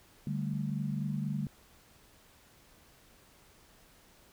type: chord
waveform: sine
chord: D suspended fourth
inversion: none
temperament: equal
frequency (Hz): 146.83 / 196 / 220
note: D3 / G3 / A3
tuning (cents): 0 / 0 / 0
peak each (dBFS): -34 / -36 / -38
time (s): 0.27-1.47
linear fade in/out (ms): 2
effects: pink hiss -61 dBFS RMS until 4.32 s